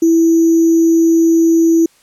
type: tone with sample-and-hold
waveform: sine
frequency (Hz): 330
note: E4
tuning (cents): +2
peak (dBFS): -7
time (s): 0.02-1.86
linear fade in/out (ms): 5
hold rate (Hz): 6300
effects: white hiss -52 dBFS RMS until 2.02 s + low-pass 11000 Hz 12 dB/octave